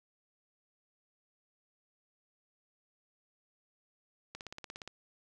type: click train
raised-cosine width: 0.2 ms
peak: -26 dBFS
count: 10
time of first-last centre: 4.35-4.876 s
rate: 17.1 Hz
effects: none

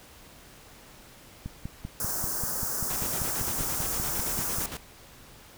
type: click train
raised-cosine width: 5 ms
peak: -22 dBFS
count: 17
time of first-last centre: 1.46-4.585 s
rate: 5.12 Hz
type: band-stop noise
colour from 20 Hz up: white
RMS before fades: -31 dBFS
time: 2-4.66 s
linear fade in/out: 2 ms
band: 1600 to 5200 Hz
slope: 48 dB/octave
type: noise with tremolo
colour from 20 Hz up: pink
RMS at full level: -36 dBFS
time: 2.9-4.77 s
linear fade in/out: 2 ms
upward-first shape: square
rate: 8.8 Hz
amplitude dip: 50%
effects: pink hiss -51 dBFS RMS until 5.57 s

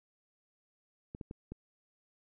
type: clicks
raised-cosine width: 3 ms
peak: -29 dBFS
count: 4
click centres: 1.149 / 1.212 / 1.311 / 1.52 s
effects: none

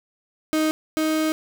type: tone pair in turn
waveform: 35% pulse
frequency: 312 / 313.3 Hz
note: D#4 / D#4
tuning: +5 / +12 cents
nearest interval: unison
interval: 7 cents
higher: second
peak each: -17 / -18 dBFS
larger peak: first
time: 0.53-0.71 / 0.97-1.32 s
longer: second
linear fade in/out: 0 ms
effects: none

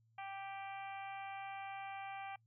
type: harmonic tone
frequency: 392 Hz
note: G4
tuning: in tune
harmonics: 2 / 3 / 4 / 5 / 6 / 7 / 8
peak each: -45 / -54 / -56 / -58 / -53 / -60 / -63 dBFS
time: 0.18-2.36 s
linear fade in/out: 5 ms
effects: noise-tail reverb RT60 0.1 s tail -26 dB re dry + added 113 Hz sine -70 dBFS peak until 2.46 s

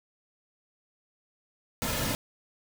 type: noise with comb filter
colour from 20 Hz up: pink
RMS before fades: -30 dBFS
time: 1.82-2.15 s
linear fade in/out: 0 ms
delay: 2.6 ms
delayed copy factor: -0.55
effects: none

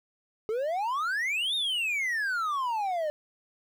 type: exponential two-way sweep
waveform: triangle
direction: up then down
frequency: 419.4 to 3748 to 589 Hz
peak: -25 dBFS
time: 0.49-3.1 s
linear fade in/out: 0 ms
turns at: 1.55 s
effects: 10-bit

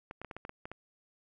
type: clicks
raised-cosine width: 0.5 ms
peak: -27 dBFS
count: 9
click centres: 0.111 / 0.216 / 0.247 / 0.312 / 0.366 / 0.451 / 0.494 / 0.655 / 0.716 s
effects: none

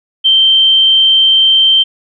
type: tone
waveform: sine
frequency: 3129 Hz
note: G7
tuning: 4 cents flat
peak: -5 dBFS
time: 0.24-1.84 s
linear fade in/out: 20 ms
effects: none

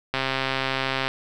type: click train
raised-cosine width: 0.3 ms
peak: -8 dBFS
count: 126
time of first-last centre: 0.14-1.08 s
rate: 133 Hz
effects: none

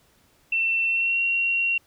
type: tone with pitch glide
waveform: sine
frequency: 2691 to 2744 Hz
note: E7 to F7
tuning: +35 to -31 cents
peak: -20 dBFS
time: 0.52-1.78 s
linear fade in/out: 5 ms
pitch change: +34 cents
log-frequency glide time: 0.85-1.2 s
effects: pink hiss -61 dBFS RMS until 1.86 s

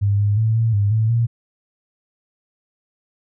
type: tone with pitch steps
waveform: sine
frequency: 101 / 102.8 / 110.9 / 113.5 / 101.8 / 110.4 / 116.7 Hz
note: G#2 / G#2 / A2 / A#2 / G#2 / A2 / A#2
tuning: -48 / -17 / +14 / -46 / -34 / +6 / +2 cents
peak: -14 dBFS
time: 0.01-1.27 s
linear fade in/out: 20 ms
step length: 180 ms
effects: none

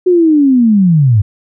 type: linear sweep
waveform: sine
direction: down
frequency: 370 to 96 Hz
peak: -5 dBFS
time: 0.06-1.22 s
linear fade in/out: 10 ms
effects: none

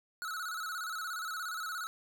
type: tone with vibrato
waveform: square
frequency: 1373 Hz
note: F6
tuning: 30 cents flat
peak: -37 dBFS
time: 0.22-1.87 s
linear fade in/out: 0 ms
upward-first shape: square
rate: 17 Hz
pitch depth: 93 cents each way
effects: none

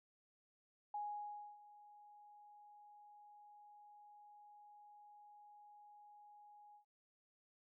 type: tone with ADSR envelope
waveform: sine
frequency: 830 Hz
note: G#5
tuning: 1 cent flat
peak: -40 dBFS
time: 0.94-6.85 s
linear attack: 4 ms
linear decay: 630 ms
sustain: -19 dB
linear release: 100 ms
effects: none

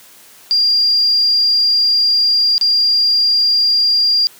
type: tone with dropouts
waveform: sine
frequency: 4790 Hz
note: D8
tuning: 33 cents sharp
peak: -10 dBFS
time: 0.51-4.27 s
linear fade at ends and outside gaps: 0 ms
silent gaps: 2.58-2.612 s
effects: white hiss -43 dBFS RMS until 4.39 s + high-pass 100 Hz 12 dB/octave

